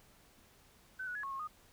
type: tone with pitch steps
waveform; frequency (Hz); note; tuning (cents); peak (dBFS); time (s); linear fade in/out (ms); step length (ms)
sine; 1522 / 1468 / 1688 / 1095 / 1081 / 1234; F#6 / F#6 / G#6 / C#6 / C#6 / D#6; +48 / -14 / +28 / -22 / -44 / -15; -38; 0.99-1.476; 10; 81
effects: pink hiss -64 dBFS RMS until 1.72 s